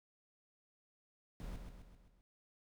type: noise with echo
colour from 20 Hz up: brown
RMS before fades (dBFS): -45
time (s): 1.4-1.56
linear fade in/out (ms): 0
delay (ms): 130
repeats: 5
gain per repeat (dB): -5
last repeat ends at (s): 2.21
effects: none